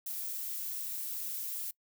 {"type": "noise", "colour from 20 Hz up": "violet", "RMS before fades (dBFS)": -38, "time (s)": [0.06, 1.71], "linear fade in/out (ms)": 5, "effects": ["noise-tail reverb RT60 0.1 s tail -24 dB re dry"]}